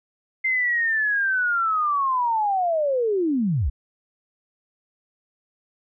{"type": "linear sweep", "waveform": "sine", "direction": "down", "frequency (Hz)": [2093, 50], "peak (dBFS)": -19, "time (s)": [0.44, 3.7], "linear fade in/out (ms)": 10, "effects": []}